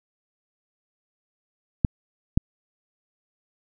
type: clicks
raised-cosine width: 5 ms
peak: -5 dBFS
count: 2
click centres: 1.848 / 2.375 s
effects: none